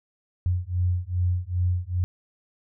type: beating tone pair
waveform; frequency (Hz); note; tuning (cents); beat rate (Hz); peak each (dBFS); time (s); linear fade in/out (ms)
sine; 88.4 / 90.9; F2 / F#2; +22 / -30; 2.5; -25; 0.46-2.04; 0
effects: none